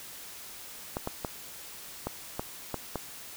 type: clicks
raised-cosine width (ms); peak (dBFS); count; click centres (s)
1; -17; 7; 0.969 / 1.074 / 1.248 / 2.07 / 2.395 / 2.743 / 2.957
effects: white hiss -45 dBFS RMS until 3.36 s